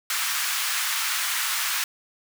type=high-pass noise; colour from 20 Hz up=pink; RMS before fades=-26 dBFS; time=0.1-1.84 s; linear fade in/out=2 ms; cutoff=1200 Hz; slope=24 dB/octave; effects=none